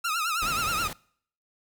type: tone with vibrato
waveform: sawtooth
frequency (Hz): 1313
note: E6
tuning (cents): -7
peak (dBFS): -22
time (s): 0.04-0.88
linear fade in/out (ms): 10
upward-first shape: triangle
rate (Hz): 9.4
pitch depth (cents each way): 140
type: noise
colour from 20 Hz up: pink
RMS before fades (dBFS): -36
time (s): 0.42-0.93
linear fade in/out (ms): 2
effects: noise-tail reverb RT60 0.6 s tail -25 dB re dry